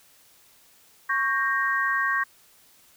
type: chord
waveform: sine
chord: G diminished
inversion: second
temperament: equal with one note detuned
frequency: 1108.7 / 1587.1 / 1864.7 Hz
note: Db6 / G6 / Bb6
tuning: 0 / +21 / 0 cents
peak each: -26 dBFS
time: 1.09-2.24 s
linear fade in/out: 10 ms
effects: white hiss -57 dBFS RMS until 2.96 s